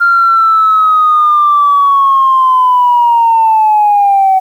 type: linear sweep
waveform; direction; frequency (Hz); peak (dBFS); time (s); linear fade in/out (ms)
sine; down; 1396.9 to 754; -4; 0-4.4; 20
effects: tanh soft clip ceiling 0 dBFS + 7-bit